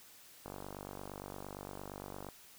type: click train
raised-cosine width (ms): 1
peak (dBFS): -30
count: 90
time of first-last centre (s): 0.46-2.288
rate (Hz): 48.7
effects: white hiss -58 dBFS RMS until 2.58 s